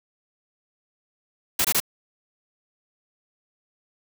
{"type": "noise bursts", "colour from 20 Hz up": "white", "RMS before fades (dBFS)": -21, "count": 3, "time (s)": [1.59, 1.802], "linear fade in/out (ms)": 5, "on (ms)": 56, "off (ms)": 22, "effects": []}